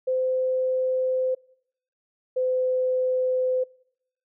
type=tone pair in turn; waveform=sine; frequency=515 / 510.9 Hz; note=C5 / C5; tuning=-28 / -41 cents; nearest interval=unison; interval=13 cents; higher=first; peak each=-21 dBFS; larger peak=neither; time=0.07-1.35 / 2.36-3.64 s; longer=neither; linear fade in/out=10 ms; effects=noise-tail reverb RT60 0.7 s tail -24 dB re dry